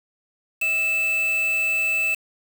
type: tone with quantisation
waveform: triangle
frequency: 2632 Hz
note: E7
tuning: 3 cents flat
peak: -18 dBFS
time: 0.61-2.15 s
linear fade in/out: 10 ms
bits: 5
effects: none